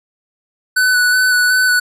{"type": "tone with vibrato", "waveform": "square", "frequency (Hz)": 1493, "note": "F#6", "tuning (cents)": 15, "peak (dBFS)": -11, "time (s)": [0.76, 1.8], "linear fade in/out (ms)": 10, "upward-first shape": "square", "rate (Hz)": 2.7, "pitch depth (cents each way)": 15, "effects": ["resampled to 32000 Hz"]}